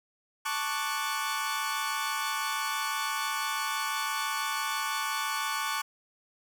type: chord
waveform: sawtooth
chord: D major seventh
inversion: second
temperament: equal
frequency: 880 / 1108.7 / 1174.7 / 1480 Hz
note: A5 / C#6 / D6 / F#6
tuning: 0 / 0 / 0 / 0 cents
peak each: -32 / -30 / -32 / -32 dBFS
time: 0.45-5.82 s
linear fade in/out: 10 ms
effects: none